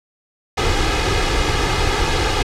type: noise with comb filter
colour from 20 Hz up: pink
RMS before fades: -17 dBFS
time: 0.57-2.43 s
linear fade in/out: 10 ms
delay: 2.4 ms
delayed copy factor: +0.65
effects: low-pass 5000 Hz 12 dB/octave